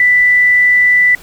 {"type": "tone", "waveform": "sine", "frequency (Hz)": 1980, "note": "B6", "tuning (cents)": 4, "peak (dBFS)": -6, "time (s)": [0, 1.15], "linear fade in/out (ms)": 2, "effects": ["pink hiss -38 dBFS RMS until 1.22 s"]}